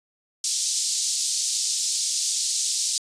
white band-pass noise, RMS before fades -25 dBFS, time 0.44-2.98 s, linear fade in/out 2 ms, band 4300 to 8400 Hz, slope 24 dB/octave, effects resampled to 22050 Hz

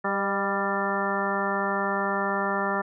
harmonic tone with a mistuned harmonic, 197.3 Hz, G3, 11 cents sharp, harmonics 1 / 2 / 3 / 4 / 5 / 6 / 7 / 9, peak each -32 / -32 / -32 / -32 / -32 / -32 / -32 / -32 dBFS, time 0.04-2.82 s, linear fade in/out 10 ms, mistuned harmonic 3, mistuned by +33 cents, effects none

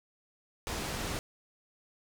pink low-pass noise, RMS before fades -36 dBFS, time 0.67-1.19 s, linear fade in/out 0 ms, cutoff 9600 Hz, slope 12 dB/octave, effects none

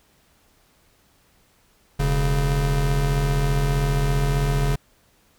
square tone pair together, 41.62 / 140 Hz, E1 / C#3, +17 / +18 cents, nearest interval octave + major sixth, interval 2101 cents, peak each -22 dBFS, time 1.99-4.76 s, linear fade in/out 10 ms, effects pink hiss -60 dBFS RMS until 5.38 s

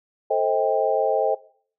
sine chord, A half-diminished seventh, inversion none, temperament just, 440 / 528 / 633.6 / 792 Hz, A4 / C5 / Eb5 / G5, 0 / +16 / +31 / +18 cents, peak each -24 dBFS, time 0.3-1.35 s, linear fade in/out 10 ms, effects noise-tail reverb RT60 0.5 s tail -19 dB re dry

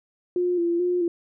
sine tone with vibrato, 349.2 Hz, F4, in tune, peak -20 dBFS, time 0.36-1.08 s, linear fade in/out 2 ms, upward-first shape square, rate 2.3 Hz, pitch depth 36 cents each way, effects none

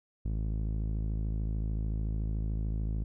sawtooth tone with low-pass filter, 53.6 Hz, A1, 45 cents flat, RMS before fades -32 dBFS, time 0.25-3.04 s, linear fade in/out 5 ms, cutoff 220 Hz, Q 0.71, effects none

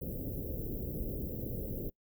pink band-stop noise, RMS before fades -38 dBFS, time 0.01-1.9 s, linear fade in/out 10 ms, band 540 to 14000 Hz, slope 48 dB/octave, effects noise-tail reverb RT60 0.1 s tail -23 dB re dry

